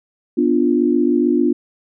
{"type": "chord", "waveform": "sine", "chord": "B diminished", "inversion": "none", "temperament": "equal", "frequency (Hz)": [246.9, 293.7, 349.2], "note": ["B3", "D4", "F4"], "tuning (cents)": [0, 0, 0], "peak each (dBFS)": -17, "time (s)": [0.37, 1.53], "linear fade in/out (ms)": 10, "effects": []}